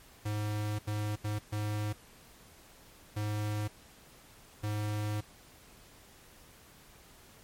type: tone bursts at uneven times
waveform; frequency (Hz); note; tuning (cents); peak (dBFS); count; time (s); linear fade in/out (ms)
square; 105.3; G#2; +24; -32; 6; 0.25-0.79 / 0.87-1.16 / 1.24-1.39 / 1.52-1.93 / 3.16-3.68 / 4.63-5.21; 10
effects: pink hiss -57 dBFS RMS until 7.43 s + MP3 64 kbps